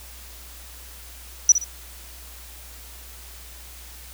sine tone with echo, 5890 Hz, F#8, 9 cents flat, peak -8 dBFS, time 1.49-1.52 s, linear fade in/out 2 ms, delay 61 ms, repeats 2, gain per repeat -10 dB, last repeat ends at 1.642 s, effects added 60 Hz sine -43 dBFS peak until 4.13 s + white hiss -44 dBFS RMS until 4.13 s

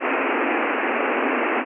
pink band-pass noise, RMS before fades -22 dBFS, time 0-1.65 s, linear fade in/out 50 ms, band 240 to 2700 Hz, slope 96 dB/octave, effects none

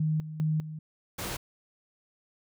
sine tone with tremolo, 155.56 Hz, D#3, in tune, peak -24 dBFS, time 0-0.79 s, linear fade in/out 5 ms, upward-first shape square, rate 2.5 Hz, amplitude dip 75%
pink noise, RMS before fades -35 dBFS, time 1.18-1.37 s, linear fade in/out 10 ms
effects none

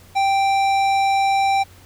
sine tone with tanh clipping, 784 Hz, G5, in tune, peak -17 dBFS, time 0.15-1.64 s, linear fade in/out 20 ms, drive 15 dB, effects added 91 Hz sine -47 dBFS peak until 1.85 s + pink hiss -49 dBFS RMS until 1.85 s

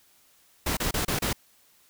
pink noise bursts, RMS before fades -27 dBFS, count 5, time 0.66-1.33 s, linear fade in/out 5 ms, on 110 ms, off 30 ms, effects white hiss -61 dBFS RMS until 1.89 s

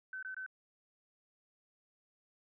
sine tone bursts, 1525 Hz, G6, 48 cents flat, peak -40 dBFS, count 3, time 0.13-0.463 s, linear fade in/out 2 ms, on 97 ms, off 21 ms, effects none

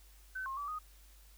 sine tone with pitch steps, 1525 / 1071 / 1152 / 1243 Hz, G6 / C6 / D6 / D#6, -48 / +40 / -34 / -2 cents, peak -37 dBFS, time 0.35-0.79 s, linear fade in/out 10 ms, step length 110 ms, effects added 50 Hz sine -57 dBFS peak until 1.37 s + white hiss -64 dBFS RMS until 1.37 s

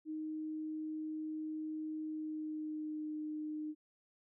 sine tone with pitch glide, 311.1 to 305.8 Hz, D#4 to D#4, 0 to -30 cents, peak -38 dBFS, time 0.05-3.75 s, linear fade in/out 50 ms, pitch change -30 cents, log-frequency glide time 2.03-3.14 s, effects none

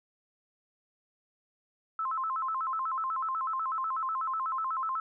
sine tone with vibrato, 1174.7 Hz, D6, in tune, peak -29 dBFS, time 1.99-5 s, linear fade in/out 2 ms, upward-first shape square, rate 8.1 Hz, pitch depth 190 cents each way, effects none

